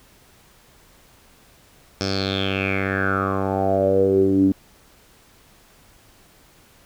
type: tone with low-pass filter sweep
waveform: 10% pulse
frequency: 96.8 Hz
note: G2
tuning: 21 cents flat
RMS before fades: -20 dBFS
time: 2.01-4.52 s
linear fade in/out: 0 ms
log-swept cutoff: 5400 to 260 Hz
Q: 7.3
effects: pink hiss -53 dBFS RMS until 6.85 s